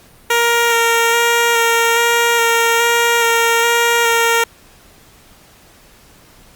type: tone with vibrato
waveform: 10% pulse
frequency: 466.2 Hz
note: A#4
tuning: in tune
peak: -3 dBFS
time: 0.3-4.44 s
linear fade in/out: 5 ms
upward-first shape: square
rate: 1.2 Hz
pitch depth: 12 cents each way
effects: pink hiss -46 dBFS RMS until 6.55 s + Opus 48 kbps